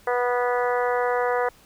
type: harmonic tone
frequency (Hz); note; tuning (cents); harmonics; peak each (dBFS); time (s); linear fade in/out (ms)
245.4; B3; -11; 2 / 3 / 4 / 5 / 6 / 7 / 8; -23 / -27 / -29 / -31 / -33 / -34 / -35; 0.07-1.49; 5
effects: pink hiss -54 dBFS RMS until 1.65 s